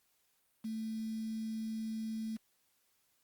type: tone with quantisation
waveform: sine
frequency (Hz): 220.9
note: A3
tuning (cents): +7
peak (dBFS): -36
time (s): 0.64-2.37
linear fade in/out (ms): 10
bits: 9
effects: white hiss -75 dBFS RMS until 3.23 s + Opus 48 kbps